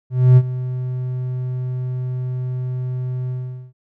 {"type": "tone with ADSR envelope", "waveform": "triangle", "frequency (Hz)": 126.8, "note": "B2", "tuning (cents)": 46, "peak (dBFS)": -3, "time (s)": [0.1, 3.73], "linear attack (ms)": 270, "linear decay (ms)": 50, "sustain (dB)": -16, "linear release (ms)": 430, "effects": []}